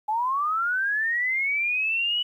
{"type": "linear sweep", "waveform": "sine", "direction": "up", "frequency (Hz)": [833, 2968], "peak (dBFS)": -22, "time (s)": [0.08, 2.23], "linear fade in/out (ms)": 10, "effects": ["10-bit"]}